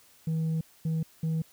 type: tone bursts at uneven times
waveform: sine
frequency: 160.6 Hz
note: E3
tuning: 45 cents flat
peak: -23 dBFS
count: 3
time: 0.27-0.61 / 0.85-1.03 / 1.23-1.42 s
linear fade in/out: 5 ms
effects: tanh soft clip ceiling -25 dBFS + white hiss -59 dBFS RMS until 1.52 s